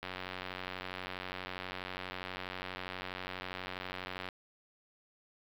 click train, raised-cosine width 0.3 ms, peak -23 dBFS, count 394, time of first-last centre 0.03-4.288 s, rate 92.3 Hz, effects low-pass 5000 Hz 12 dB/octave + 9-bit

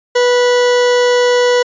40% pulse tone, 490.5 Hz, B4, 12 cents flat, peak -8 dBFS, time 0.15-1.63 s, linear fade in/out 10 ms, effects resampled to 16000 Hz

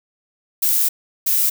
violet noise bursts at uneven times, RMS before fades -17 dBFS, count 2, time 0.62-0.89 / 1.26-1.5 s, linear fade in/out 10 ms, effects none

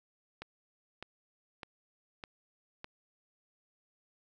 click train, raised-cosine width 0.3 ms, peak -26 dBFS, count 5, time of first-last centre 0.42-2.844 s, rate 1.65 Hz, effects none

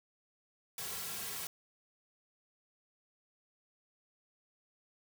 white noise with comb filter, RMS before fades -41 dBFS, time 0.78-1.47 s, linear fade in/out 2 ms, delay 3.3 ms, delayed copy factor -0.85, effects none

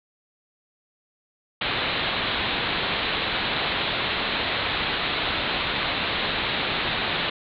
white low-pass noise, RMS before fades -26 dBFS, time 1.61-7.3 s, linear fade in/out 5 ms, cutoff 4100 Hz, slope 96 dB/octave, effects none

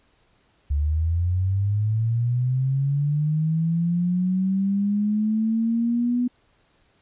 sine linear sweep, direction up, 70.2 to 247.5 Hz, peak -19 dBFS, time 0.7-6.28 s, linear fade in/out 10 ms, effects pink hiss -63 dBFS RMS until 7.01 s + resampled to 8000 Hz

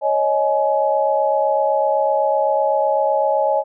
sine chord, C# suspended second, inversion none, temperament equal with one note detuned, 554.4 / 622.3 / 844.2 Hz, C#5 / D#5 / G#5, 0 / 0 / +28 cents, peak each -19 dBFS, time 0.01-3.64 s, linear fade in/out 50 ms, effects none

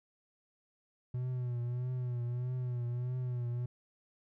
triangle tone with vibrato, 123.47 Hz, B2, in tune, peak -31 dBFS, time 1.14-3.66 s, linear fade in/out 5 ms, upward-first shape triangle, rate 1.6 Hz, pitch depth 60 cents each way, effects none

